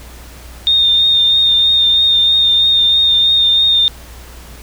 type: tone with vibrato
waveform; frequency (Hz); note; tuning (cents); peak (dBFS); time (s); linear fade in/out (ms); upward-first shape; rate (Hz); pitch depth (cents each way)
sine; 3653; A#7; -36; -8; 0.67-3.88; 0; triangle; 3.1; 24
effects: added 60 Hz sine -34 dBFS peak until 4.62 s + pink hiss -38 dBFS RMS until 4.62 s